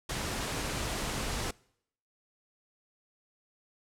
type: noise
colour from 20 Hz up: pink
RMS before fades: -34 dBFS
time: 0.09-1.51 s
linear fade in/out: 5 ms
effects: noise-tail reverb RT60 0.7 s tail -24 dB re dry + low-pass 10000 Hz 12 dB/octave